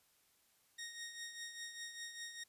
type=tone with tremolo; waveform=15% pulse; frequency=1864.7 Hz; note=A#6; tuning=in tune; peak=-37 dBFS; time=0.78-2.44 s; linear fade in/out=10 ms; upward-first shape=triangle; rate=5 Hz; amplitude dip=65%; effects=white hiss -73 dBFS RMS until 2.48 s + resampled to 32000 Hz